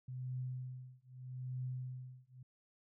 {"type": "tone with tremolo", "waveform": "sine", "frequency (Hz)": 127.5, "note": "C3", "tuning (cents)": -44, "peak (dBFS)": -37, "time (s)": [0.08, 2.43], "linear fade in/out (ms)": 5, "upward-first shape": "triangle", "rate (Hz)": 0.8, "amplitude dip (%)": 100, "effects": []}